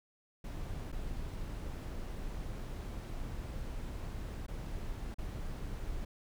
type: noise with dropouts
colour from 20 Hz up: brown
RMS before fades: -40 dBFS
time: 0.44-6.05 s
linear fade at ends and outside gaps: 5 ms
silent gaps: 0.919-0.925 / 4.465-4.481 / 5.144-5.184 s
effects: none

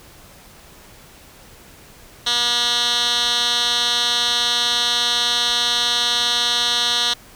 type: tone with band-pass filter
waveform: 10% pulse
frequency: 240 Hz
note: B3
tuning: 49 cents flat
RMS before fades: -19 dBFS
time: 2.26-7.14 s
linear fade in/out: 10 ms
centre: 3900 Hz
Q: 2.8
effects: pink hiss -45 dBFS RMS until 7.35 s

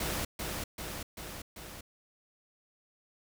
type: noise with echo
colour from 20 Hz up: pink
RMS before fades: -34 dBFS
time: 0-0.25 s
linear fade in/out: 5 ms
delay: 390 ms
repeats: 4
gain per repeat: -3 dB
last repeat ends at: 1.81 s
effects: none

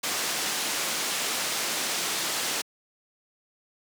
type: low-pass noise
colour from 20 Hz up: white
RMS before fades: -29 dBFS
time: 0.03-2.62 s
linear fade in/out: 10 ms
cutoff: 7600 Hz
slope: 12 dB/octave
effects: high-pass 200 Hz 12 dB/octave

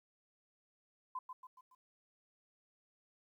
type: tone with echo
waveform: sine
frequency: 1020 Hz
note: C6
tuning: 44 cents flat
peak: -38 dBFS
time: 1.15-1.19 s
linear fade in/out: 5 ms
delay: 140 ms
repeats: 4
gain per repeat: -6 dB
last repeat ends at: 1.75 s
effects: 13-bit

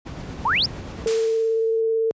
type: noise with tremolo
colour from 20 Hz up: brown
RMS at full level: -27 dBFS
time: 0.05-1.09 s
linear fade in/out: 20 ms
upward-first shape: sine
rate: 8.6 Hz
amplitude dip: 25%
type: exponential sweep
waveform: sine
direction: up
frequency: 830 to 5590 Hz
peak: -17 dBFS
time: 0.45-0.66 s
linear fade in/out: 5 ms
type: tone with vibrato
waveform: sine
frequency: 449.1 Hz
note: A4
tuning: 35 cents sharp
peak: -18 dBFS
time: 1.06-2.11 s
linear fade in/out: 0 ms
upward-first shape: sine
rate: 18 Hz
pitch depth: 11 cents each way
type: noise with exponential decay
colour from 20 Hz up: white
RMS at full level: -27 dBFS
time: 1.07-1.81 s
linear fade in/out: 2 ms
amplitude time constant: 160 ms
effects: high-pass 80 Hz 12 dB/octave + resampled to 16000 Hz

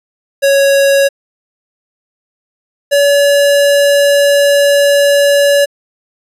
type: tone pair in turn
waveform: square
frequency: 554.4 / 569 Hz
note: C#5 / C#5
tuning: 0 / +45 cents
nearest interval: unison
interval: 45 cents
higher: second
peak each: -7 dBFS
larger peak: neither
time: 0.42-1.09 / 2.91-5.66 s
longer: second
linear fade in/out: 20 ms
effects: resampled to 32000 Hz

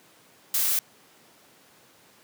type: noise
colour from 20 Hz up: blue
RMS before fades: -24 dBFS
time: 0.54-0.79 s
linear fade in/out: 2 ms
effects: pink hiss -56 dBFS RMS until 2.23 s + high-pass 200 Hz 12 dB/octave

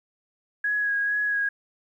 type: tone with vibrato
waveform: sine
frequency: 1661.2 Hz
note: G#6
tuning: in tune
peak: -22 dBFS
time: 0.64-1.49 s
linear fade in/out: 5 ms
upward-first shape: sine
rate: 2.2 Hz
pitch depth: 20 cents each way
effects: 10-bit

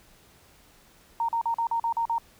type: tone bursts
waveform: sine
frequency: 924 Hz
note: A#5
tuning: 16 cents flat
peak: -23 dBFS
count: 8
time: 1.2-2.182 s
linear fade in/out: 2 ms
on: 86 ms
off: 42 ms
effects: pink hiss -57 dBFS RMS until 2.39 s

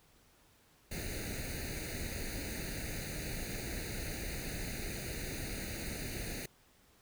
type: noise with comb filter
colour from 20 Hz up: pink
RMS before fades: -40 dBFS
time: 0.91-6.46 s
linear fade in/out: 5 ms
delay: 0.46 ms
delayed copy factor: +0.95
effects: pink hiss -66 dBFS RMS until 7.01 s

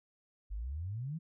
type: exponential sweep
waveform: sine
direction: up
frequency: 46.53 to 170.9 Hz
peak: -36 dBFS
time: 0.5-1.19 s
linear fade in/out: 20 ms
effects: none

